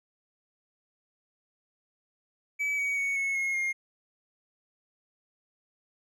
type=tone with pitch steps; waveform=triangle; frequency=2290 / 2257 / 2225 / 2193 / 2161 / 2130 Hz; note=D7 / C#7 / C#7 / C#7 / C#7 / C7; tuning=-44 / +31 / +6 / -19 / -45 / +30 cents; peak=-25 dBFS; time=2.59-3.73 s; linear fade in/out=20 ms; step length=190 ms; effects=none